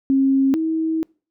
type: tone pair in turn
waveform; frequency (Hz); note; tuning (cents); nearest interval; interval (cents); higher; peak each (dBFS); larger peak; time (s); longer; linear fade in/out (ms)
sine; 270 / 321.1; C#4 / E4; -45 / -45; minor third; 300; second; -13 / -18; first; 0.1-0.54 / 0.54-1.03; second; 0
effects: noise-tail reverb RT60 0.4 s tail -26 dB re dry